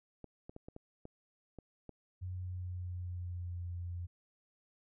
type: clicks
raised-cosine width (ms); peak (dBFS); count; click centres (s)
2; -34; 8; 0.243 / 0.495 / 0.564 / 0.685 / 0.764 / 1.054 / 1.587 / 1.893
type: tone with pitch glide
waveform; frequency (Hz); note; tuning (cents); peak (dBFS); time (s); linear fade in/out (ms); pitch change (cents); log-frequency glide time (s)
sine; 91.3 to 87.58; F#2 to F2; -23 to +5; -38; 2.21-4.07; 20; -72; 2.32-3.67
effects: none